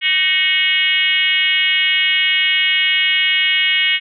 sine tone with frequency modulation, 2554 Hz, D#7, 45 cents sharp, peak -12 dBFS, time 0.01-4 s, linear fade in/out 50 ms, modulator 343 Hz, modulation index 2, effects none

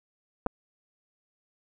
clicks, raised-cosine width 1 ms, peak -14 dBFS, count 2, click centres 0.463 / 0.467 s, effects none

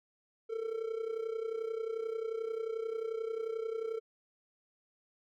triangle tone with amplitude modulation, 448.9 Hz, A4, 35 cents sharp, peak -29 dBFS, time 0.49-4 s, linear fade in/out 20 ms, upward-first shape sine, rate 31.3 Hz, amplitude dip 75%, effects none

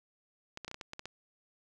clicks, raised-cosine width 0.2 ms, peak -24 dBFS, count 9, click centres 0.574 / 0.647 / 0.68 / 0.714 / 0.744 / 0.812 / 0.934 / 0.994 / 1.056 s, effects none

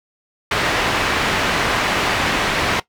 white low-pass noise, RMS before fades -19 dBFS, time 0.51-2.8 s, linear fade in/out 5 ms, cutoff 2300 Hz, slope 12 dB/octave, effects noise-tail reverb RT60 0.1 s tail -18 dB re dry

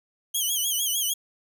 10% pulse tone with vibrato, 3136 Hz, G7, in tune, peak -16 dBFS, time 0.34-1.14 s, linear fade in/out 10 ms, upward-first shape sine, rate 6.6 Hz, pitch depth 110 cents each way, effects none

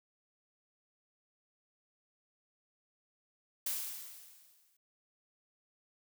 blue noise with exponential decay, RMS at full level -34 dBFS, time 3.66-4.77 s, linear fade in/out 5 ms, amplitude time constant 240 ms, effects none

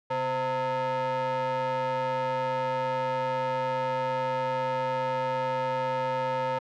square ring-modulated tone, 193.2 Hz, G3, 25 cents flat, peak -24 dBFS, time 0.1-6.59 s, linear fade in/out 10 ms, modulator 714 Hz, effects low-pass 3000 Hz 12 dB/octave

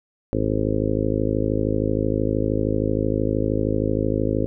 harmonic tone, 53 Hz, G#1, 36 cents sharp, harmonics 1 / 2 / 3 / 4 / 5 / 6 / 7 / 8 / 9 / 10, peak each -29 / -26 / -31 / -31 / -26 / -27 / -31 / -28 / -30 / -29 dBFS, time 0.33-4.46 s, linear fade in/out 0 ms, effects none

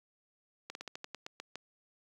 slowing click train, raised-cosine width 0.2 ms, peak -24 dBFS, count 10, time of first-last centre 0.7-1.556 s, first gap 51 ms, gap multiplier 1.15, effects high-pass 200 Hz 12 dB/octave + 10-bit

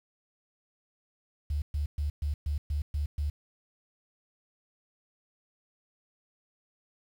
sine tone bursts, 73.42 Hz, D2, in tune, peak -27 dBFS, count 8, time 1.5-3.3 s, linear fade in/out 5 ms, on 120 ms, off 120 ms, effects 9-bit

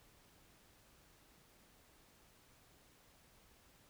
silence, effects pink hiss -67 dBFS RMS until 3.89 s

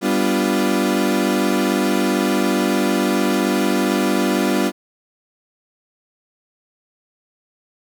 35% pulse chord, G dominant seventh, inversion none, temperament equal, 196 / 246.9 / 293.7 / 349.2 Hz, G3 / B3 / D4 / F4, 0 / 0 / 0 / 0 cents, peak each -20 dBFS, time 0.01-4.72 s, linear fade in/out 50 ms, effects none

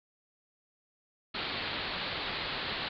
white low-pass noise, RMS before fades -36 dBFS, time 1.34-2.89 s, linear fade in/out 10 ms, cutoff 4500 Hz, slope 96 dB/octave, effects none

